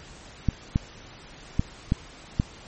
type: clicks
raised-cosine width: 5 ms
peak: -8 dBFS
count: 5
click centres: 0.487 / 0.759 / 1.595 / 1.921 / 2.399 s
effects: pink hiss -46 dBFS RMS until 2.67 s + MP3 32 kbps